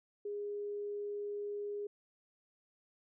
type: tone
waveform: sine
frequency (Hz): 410.8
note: G#4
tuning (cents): -19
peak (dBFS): -37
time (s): 0.25-1.87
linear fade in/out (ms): 5
effects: none